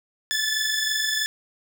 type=tone pair together; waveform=15% pulse; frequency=1726 / 1749.1 Hz; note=A6 / A6; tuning=-34 / -11 cents; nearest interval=unison; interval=23 cents; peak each=-19 dBFS; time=0.31-1.26 s; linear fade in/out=0 ms; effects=none